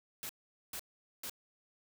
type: noise bursts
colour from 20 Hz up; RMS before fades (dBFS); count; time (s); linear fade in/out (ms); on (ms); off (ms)
white; -42; 3; 0.23-1.296; 0; 62; 440
effects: none